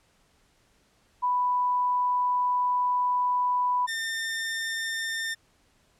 sine / sawtooth tone pair in turn, 990 / 1806.3 Hz, B5 / A6, +4 / +45 cents, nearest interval minor seventh, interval 1041 cents, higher second, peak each -22 / -25 dBFS, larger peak first, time 1.22-3.87 / 3.87-5.35 s, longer first, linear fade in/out 20 ms, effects pink hiss -65 dBFS RMS until 5.99 s + low-pass 10000 Hz 12 dB/octave

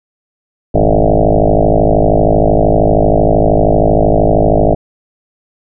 sine tone with frequency modulation, 300 Hz, D4, 37 cents sharp, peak -6 dBFS, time 0.74-4.75 s, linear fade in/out 10 ms, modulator 52.9 Hz, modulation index 7.6, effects none

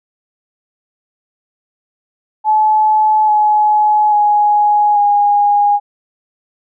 sine tone with pitch steps, 860 / 846.7 / 833.6 / 820.7 Hz, A5 / G#5 / G#5 / G#5, -40 / +33 / +6 / -21 cents, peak -8 dBFS, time 2.44-5.8 s, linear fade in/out 50 ms, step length 840 ms, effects none

